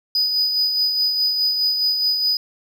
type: tone with tremolo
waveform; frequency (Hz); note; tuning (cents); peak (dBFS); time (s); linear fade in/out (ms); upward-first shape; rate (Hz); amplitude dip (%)
triangle; 4972; D#8; -2; -14; 0.15-2.37; 2; sine; 4.8; 40
effects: none